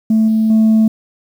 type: tone with level steps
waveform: sine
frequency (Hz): 220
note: A3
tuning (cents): 0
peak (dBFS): -7 / -9 / -5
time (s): 0.1-0.88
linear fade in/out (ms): 5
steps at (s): 0.28 / 0.5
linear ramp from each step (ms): 2
effects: tanh soft clip ceiling -6 dBFS + 7-bit